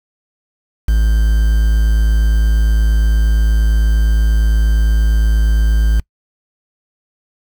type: tone with quantisation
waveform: triangle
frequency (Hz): 54.3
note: A1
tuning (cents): -22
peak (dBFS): -7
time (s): 0.88-6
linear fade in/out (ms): 5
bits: 5
effects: noise-tail reverb RT60 0.1 s tail -25 dB re dry